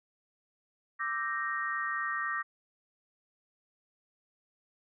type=chord; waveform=sine; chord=E half-diminished seventh; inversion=third; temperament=equal; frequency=1174.7 / 1318.5 / 1568 / 1864.7 Hz; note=D6 / E6 / G6 / Bb6; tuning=0 / 0 / 0 / 0 cents; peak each=-35 / -40 / -39 / -34 dBFS; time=0.99-2.43 s; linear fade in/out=20 ms; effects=none